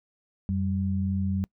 sine tone pair together, 90.32 / 193.6 Hz, F#2 / G3, -41 / -21 cents, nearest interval octave + minor second, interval 1320 cents, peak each -27 dBFS, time 0.49-1.44 s, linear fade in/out 0 ms, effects noise-tail reverb RT60 0.1 s tail -26 dB re dry

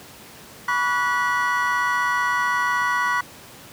triangle tone cluster, 978 / 1134 / 1469 / 1949 Hz, B5 / C#6 / F#6 / B6, -17 / +39 / -13 / -23 cents, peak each -23 dBFS, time 0.68-3.21 s, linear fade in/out 5 ms, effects pink hiss -43 dBFS RMS until 3.72 s + high-pass 100 Hz 12 dB/octave

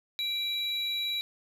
triangle tone pair together, 2349 / 3906 Hz, D7 / B7, 0 / -20 cents, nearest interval major sixth, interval 880 cents, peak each -36 / -28 dBFS, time 0.19-1.21 s, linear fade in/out 0 ms, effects none

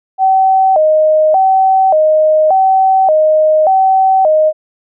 sine tone with vibrato, 689 Hz, F5, 24 cents flat, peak -6 dBFS, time 0.18-4.53 s, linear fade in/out 50 ms, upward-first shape square, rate 0.86 Hz, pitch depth 180 cents each way, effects none

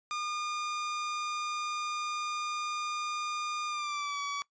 sawtooth tone with pitch glide, 1214 to 1139.3 Hz, D#6 to C#6, -43 to +47 cents, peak -29 dBFS, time 0.11-4.42 s, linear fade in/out 0 ms, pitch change -110 cents, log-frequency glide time 3.67-4.2 s, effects noise-tail reverb RT60 0.1 s tail -21 dB re dry + resampled to 16000 Hz

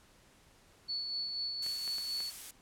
sine tone with tremolo, 4435 Hz, C#8, in tune, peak -33 dBFS, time 0.88-2.31 s, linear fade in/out 20 ms, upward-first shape sine, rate 4.1 Hz, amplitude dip 35%
blue noise, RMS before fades -43 dBFS, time 1.62-2.51 s, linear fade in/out 5 ms
clicks, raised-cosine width 0.3 ms, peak -31 dBFS, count 4, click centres 1.664 / 1.878 / 1.983 / 2.204 s
effects pink hiss -63 dBFS RMS until 2.61 s + low-pass 11000 Hz 12 dB/octave

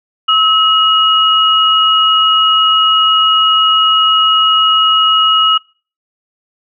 sine tone pair together, 1289.9 / 2892 Hz, E6 / F#7, -38 / -40 cents, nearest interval octave + major second, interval 1398 cents, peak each -10 dBFS, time 0.28-5.58 s, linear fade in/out 10 ms, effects noise-tail reverb RT60 0.4 s tail -25 dB re dry

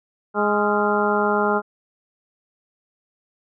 harmonic tone with a mistuned harmonic, 207.7 Hz, G#3, in tune, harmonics 1 / 2 / 3 / 4 / 5 / 6 / 7, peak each -25 / -22 / -26 / -24 / -27 / -27 / -25 dBFS, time 0.34-1.62 s, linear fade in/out 50 ms, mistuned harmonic 7, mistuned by -79 cents, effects none

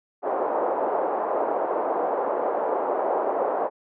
pink band-pass noise, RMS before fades -25 dBFS, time 0.22-3.7 s, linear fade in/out 50 ms, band 430 to 920 Hz, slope 24 dB/octave, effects none

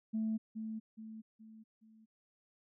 sine tone with echo, 220 Hz, A3, in tune, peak -31 dBFS, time 0.13-0.38 s, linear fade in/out 20 ms, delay 420 ms, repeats 4, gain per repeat -7 dB, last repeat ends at 2.06 s, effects tanh soft clip ceiling -28 dBFS

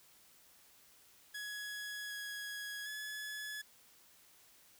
sawtooth tone with pitch steps, 1677 / 1666 / 1705 Hz, G#6 / G#6 / G#6, +16 / +5 / +45 cents, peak -38 dBFS, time 1.34-3.62 s, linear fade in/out 10 ms, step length 760 ms, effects white hiss -64 dBFS RMS until 4.79 s

